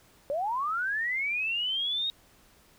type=linear sweep; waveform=sine; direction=up; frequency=540 to 3773 Hz; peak=-27 dBFS; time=0.3-2.1 s; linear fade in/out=0 ms; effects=pink hiss -60 dBFS RMS until 2.78 s